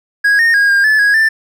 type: tone with pitch steps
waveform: triangle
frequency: 1651 / 1840 / 1635 / 1610 / 1733 / 1656 / 1775 Hz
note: G#6 / A#6 / G#6 / G6 / A6 / G#6 / A6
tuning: -11 / -23 / -28 / +46 / -27 / -5 / +15 cents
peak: -6 dBFS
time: 0.24-1.29 s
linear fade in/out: 10 ms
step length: 150 ms
effects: none